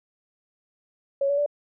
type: tone with pitch steps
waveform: sine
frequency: 554.4 / 568.3 / 582.6 Hz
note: C#5 / C#5 / D5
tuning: 0 / +43 / -14 cents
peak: -20 dBFS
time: 1.21-1.462 s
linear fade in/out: 5 ms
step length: 84 ms
effects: none